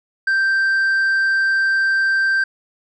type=tone with tanh clipping; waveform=sine; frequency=1568 Hz; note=G6; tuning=in tune; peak=-15 dBFS; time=0.27-2.44 s; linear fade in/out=5 ms; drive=3 dB; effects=none